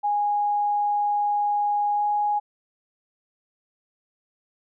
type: tone with pitch glide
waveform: sine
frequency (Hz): 825 to 829.8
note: G#5 to G#5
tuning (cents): -12 to -2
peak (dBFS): -20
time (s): 0.03-2.4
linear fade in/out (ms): 20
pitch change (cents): +10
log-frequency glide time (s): 1.93-2.04
effects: none